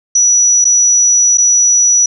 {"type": "tone with dropouts", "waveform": "sine", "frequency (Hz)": 5880, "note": "F#8", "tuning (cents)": -12, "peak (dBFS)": -6, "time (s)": [0.15, 2.06], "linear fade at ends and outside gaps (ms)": 5, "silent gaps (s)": [[0.644, 0.651], [1.374, 1.381]], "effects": []}